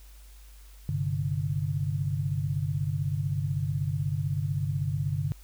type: chord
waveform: sine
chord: G suspended fourth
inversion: none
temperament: equal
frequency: 98 / 130.81 / 146.83 Hz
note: G2 / C3 / D3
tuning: 0 / 0 / 0 cents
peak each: -31 / -32 / -29 dBFS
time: 0.89-5.32 s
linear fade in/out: 0 ms
effects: added 50 Hz sine -47 dBFS peak until 5.43 s + white hiss -58 dBFS RMS until 5.43 s